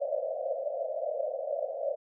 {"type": "band-pass noise", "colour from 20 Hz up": "white", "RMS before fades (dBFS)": -33, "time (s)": [0, 1.96], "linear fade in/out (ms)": 20, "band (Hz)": [520, 660], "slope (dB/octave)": 96, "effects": []}